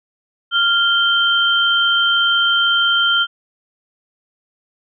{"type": "tone pair together", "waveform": "sine", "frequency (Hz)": [1396.9, 3131], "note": ["F6", "G7"], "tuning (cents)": [0, -3], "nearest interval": "octave + major second", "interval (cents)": 1397, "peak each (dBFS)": -15, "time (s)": [0.51, 3.27], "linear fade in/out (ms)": 50, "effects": []}